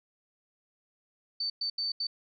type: tone bursts at uneven times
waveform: sine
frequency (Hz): 4553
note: C#8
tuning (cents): +45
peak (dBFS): -29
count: 4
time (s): 1.4-1.5 / 1.61-1.7 / 1.78-1.92 / 2-2.07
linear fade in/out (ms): 5
effects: none